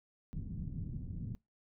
white low-pass noise, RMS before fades -41 dBFS, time 0.33-1.35 s, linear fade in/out 0 ms, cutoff 180 Hz, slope 24 dB/octave, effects noise-tail reverb RT60 0.2 s tail -23 dB re dry

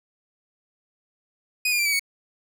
sawtooth tone with pitch steps, 2489 / 2421 / 2355 / 2290 / 2228 Hz, D#7 / D#7 / D7 / D7 / C#7, 0 / -48 / +4 / -44 / +8 cents, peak -17 dBFS, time 1.65-1.995 s, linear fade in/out 5 ms, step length 69 ms, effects none

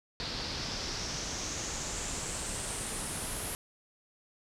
pink noise with low-pass filter sweep, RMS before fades -37 dBFS, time 0.2-3.55 s, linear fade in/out 0 ms, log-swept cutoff 4500 to 11000 Hz, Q 4.4, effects none

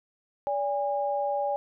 sine tone pair together, 575 / 814.8 Hz, D5 / G#5, -37 / -33 cents, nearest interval tritone, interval 604 cents, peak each -28 dBFS, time 0.47-1.56 s, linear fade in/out 0 ms, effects none

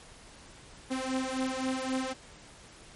sawtooth beating tone pair, 259.1 / 262.9 Hz, C4 / C4, -17 / +8 cents, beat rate 3.8 Hz, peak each -29 / -29 dBFS, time 0.9-2.14 s, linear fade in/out 20 ms, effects pink hiss -52 dBFS RMS until 2.95 s + MP3 48 kbps

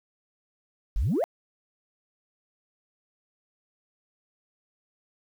sine exponential sweep, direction up, 36.98 to 740 Hz, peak -21 dBFS, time 0.96-1.24 s, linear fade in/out 0 ms, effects tanh soft clip ceiling -19 dBFS + 9-bit

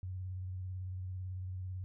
sine tone with vibrato, 92.5 Hz, F#2, in tune, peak -38 dBFS, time 0.03-1.84 s, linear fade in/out 0 ms, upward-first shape sine, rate 18 Hz, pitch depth 38 cents each way, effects none

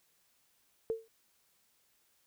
sine tone with exponential decay, 450 Hz, A4, 39 cents sharp, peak -27 dBFS, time 0.9-1.08 s, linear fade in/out 0 ms, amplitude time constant 39 ms, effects white hiss -72 dBFS RMS until 2.26 s

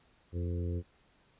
harmonic tone with a mistuned harmonic, 87.31 Hz, F2, in tune, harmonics 1 / 2 / 3 / 4 / 5 / 6, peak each -32 / -42 / -44 / -44 / -45 / -51 dBFS, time 0.32-0.83 s, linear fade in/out 50 ms, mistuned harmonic 6, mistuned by -19 cents, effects pink hiss -67 dBFS RMS until 1.39 s + resampled to 8000 Hz

